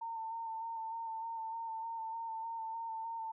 sine tone with vibrato, 905 Hz, A5, 48 cents sharp, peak -38 dBFS, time 0.01-3.32 s, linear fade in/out 10 ms, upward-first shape square, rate 3.3 Hz, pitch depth 20 cents each way, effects none

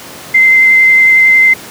sine tone with vibrato, 2075 Hz, C7, 15 cents flat, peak -3 dBFS, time 0.34-1.54 s, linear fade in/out 10 ms, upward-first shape sine, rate 11 Hz, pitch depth 10 cents each way, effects pink hiss -29 dBFS RMS until 1.7 s + high-pass 150 Hz 12 dB/octave

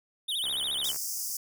square tone with vibrato, 3361 Hz, G#7, 20 cents sharp, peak -29 dBFS, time 0.28-0.92 s, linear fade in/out 10 ms, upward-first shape sine, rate 14 Hz, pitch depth 210 cents each way
click train, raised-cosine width 0.5 ms, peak -30 dBFS, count 37, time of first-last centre 0.44-0.96 s, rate 69.2 Hz
pink high-pass noise, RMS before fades -34 dBFS, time 0.84-1.37 s, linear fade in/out 2 ms, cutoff 5000 Hz, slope 96 dB/octave
effects none

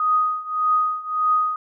sine tone with tremolo, 1247 Hz, D#6, 3 cents sharp, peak -14 dBFS, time 0-1.56 s, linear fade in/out 2 ms, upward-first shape triangle, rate 1.7 Hz, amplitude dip 90%, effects none

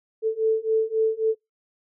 sine beating tone pair, 440 / 443.7 Hz, A4 / A4, 0 / +14 cents, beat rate 3.7 Hz, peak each -23 / -22 dBFS, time 0.22-1.35 s, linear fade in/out 50 ms, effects noise-tail reverb RT60 0.2 s tail -26 dB re dry

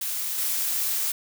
blue noise with level steps, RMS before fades -29 / -26 dBFS, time 0.01-1.12 s, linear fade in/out 5 ms, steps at 0.38 s, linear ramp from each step 5 ms, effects none

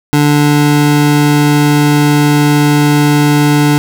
square tone pair together, 146.83 / 293.7 Hz, D3 / D4, 0 / 0 cents, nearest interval octave, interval 1200 cents, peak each -10 dBFS, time 0.13-3.78 s, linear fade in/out 0 ms, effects none

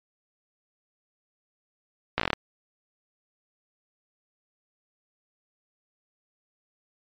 slowing click train, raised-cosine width 0.3 ms, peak -7 dBFS, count 8, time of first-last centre 2.18-2.332 s, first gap 16 ms, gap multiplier 1.1, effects low-pass 4000 Hz 12 dB/octave + MP3 64 kbps

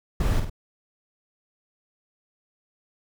brown noise with echo, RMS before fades -22 dBFS, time 0.2-0.4 s, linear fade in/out 5 ms, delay 49 ms, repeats 2, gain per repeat -6 dB, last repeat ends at 0.498 s, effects none

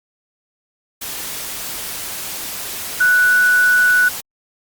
sine tone in noise, 1480 Hz, F#6, in tune, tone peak -10 dBFS, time 3-4.09 s, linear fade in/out 10 ms, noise white, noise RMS -27 dBFS, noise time 1.01-4.21 s, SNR +14 dB, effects Opus 48 kbps

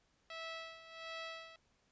10% pulse tone with tremolo, 654 Hz, E5, 14 cents flat, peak -34 dBFS, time 0.3-1.56 s, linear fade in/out 2 ms, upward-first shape sine, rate 1.4 Hz, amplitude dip 75%, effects pink hiss -75 dBFS RMS until 1.91 s + resampled to 16000 Hz

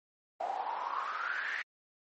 pink noise with band-pass filter sweep, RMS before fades -36 dBFS, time 0.4-1.62 s, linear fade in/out 5 ms, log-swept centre 700 to 1900 Hz, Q 8.9, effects high-pass 400 Hz 12 dB/octave + MP3 32 kbps

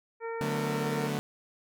harmonic tone, 457.8 Hz, A#4, 31 cents flat, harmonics 1 / 2 / 3 / 4 / 5, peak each -34 / -40 / -44 / -46 / -48 dBFS, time 0.2-1.11 s, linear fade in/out 50 ms
sawtooth chord, B minor seventh, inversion first, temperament equal, 146.83 / 185 / 220 / 246.9 Hz, D3 / F#3 / A3 / B3, 0 / 0 / 0 / 0 cents, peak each -29 / -35 / -31 / -34 dBFS, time 0.41-1.19 s, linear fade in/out 0 ms
effects none

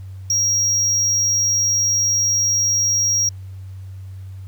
triangle tone, 5640 Hz, F8, 16 cents sharp, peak -14 dBFS, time 0.3-3.29 s, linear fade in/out 2 ms, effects added 95 Hz sine -31 dBFS peak until 4.47 s + pink hiss -56 dBFS RMS until 4.47 s

